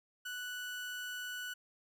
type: tone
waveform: 30% pulse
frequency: 1481 Hz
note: F#6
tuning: 1 cent sharp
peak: -37 dBFS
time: 0.25-1.54 s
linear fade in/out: 10 ms
effects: none